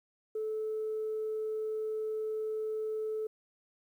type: tone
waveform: sine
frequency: 434.7 Hz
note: A4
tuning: 21 cents flat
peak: -31 dBFS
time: 0.35-3.27 s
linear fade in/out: 5 ms
effects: tanh soft clip ceiling -28 dBFS + 11-bit